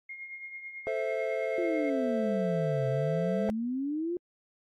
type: tone with tremolo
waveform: sine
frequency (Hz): 2138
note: C7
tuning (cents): +37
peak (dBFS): -37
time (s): 0.09-1.9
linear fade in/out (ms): 5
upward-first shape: triangle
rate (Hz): 9.1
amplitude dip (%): 60
type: chord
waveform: triangle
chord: A minor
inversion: none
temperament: equal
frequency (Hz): 440 / 523.3 / 659.3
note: A4 / C5 / E5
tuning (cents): 0 / 0 / 0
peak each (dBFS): -32 / -31 / -31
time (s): 0.87-3.5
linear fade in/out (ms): 0
type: exponential two-way sweep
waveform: sine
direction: down then up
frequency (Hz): 360 to 130.81 to 360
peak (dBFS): -29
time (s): 1.58-4.17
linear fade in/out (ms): 2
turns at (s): 2.88
effects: AAC 48 kbps